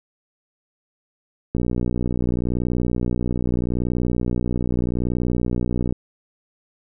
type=click train; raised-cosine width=3 ms; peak=-10 dBFS; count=267; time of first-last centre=1.55-5.925 s; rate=60.8 Hz; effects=none